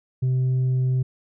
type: tone with tanh clipping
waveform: triangle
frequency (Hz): 128.7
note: C3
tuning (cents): -28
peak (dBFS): -19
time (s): 0.22-1.03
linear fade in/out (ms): 10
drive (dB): 7
effects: none